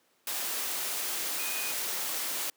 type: tone in noise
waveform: sine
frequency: 2485 Hz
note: D#7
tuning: 3 cents flat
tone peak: -38 dBFS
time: 1.39-1.72 s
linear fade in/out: 2 ms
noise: white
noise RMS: -33 dBFS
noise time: 0.27-2.5 s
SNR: -8 dB
effects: pink hiss -68 dBFS RMS until 2.56 s + high-pass 300 Hz 12 dB/octave